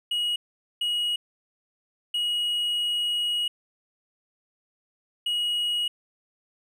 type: tone bursts at uneven times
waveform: triangle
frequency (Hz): 2900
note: F#7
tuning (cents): -35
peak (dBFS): -22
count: 4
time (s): 0.11-0.36 / 0.81-1.16 / 2.14-3.48 / 5.26-5.88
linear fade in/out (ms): 5
effects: none